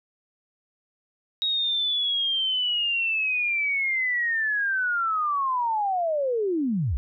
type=linear sweep; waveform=sine; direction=down; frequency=3794 to 52 Hz; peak=-22 dBFS; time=1.42-6.97 s; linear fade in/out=0 ms; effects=none